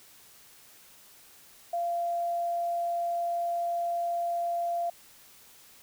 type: tone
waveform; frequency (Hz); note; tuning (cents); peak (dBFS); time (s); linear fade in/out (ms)
sine; 689; F5; -24; -27; 1.73-4.9; 5
effects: white hiss -55 dBFS RMS until 5.82 s